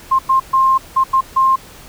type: tone bursts at uneven times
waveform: sine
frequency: 1059 Hz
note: C6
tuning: 21 cents sharp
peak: -9 dBFS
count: 6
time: 0.11-0.19 / 0.29-0.4 / 0.53-0.78 / 0.96-1.04 / 1.13-1.21 / 1.36-1.56 s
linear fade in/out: 10 ms
effects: pink hiss -39 dBFS RMS until 1.88 s